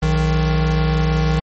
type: tone pair together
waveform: square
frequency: 61.01 / 156.6 Hz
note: B1 / D#3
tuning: -20 / +11 cents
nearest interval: octave + major third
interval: 1631 cents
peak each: -19 / -17 dBFS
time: 0.02-1.4 s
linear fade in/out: 10 ms
effects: low-pass 6000 Hz 12 dB/octave + MP3 32 kbps